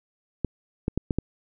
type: clicks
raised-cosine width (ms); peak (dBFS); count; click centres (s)
3; -11; 5; 0.447 / 0.881 / 0.976 / 1.108 / 1.186
effects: none